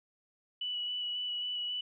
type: tone with vibrato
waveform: sine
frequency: 2952 Hz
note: F#7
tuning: 5 cents flat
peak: -33 dBFS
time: 0.61-1.81 s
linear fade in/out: 5 ms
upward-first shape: square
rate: 3.7 Hz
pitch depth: 11 cents each way
effects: none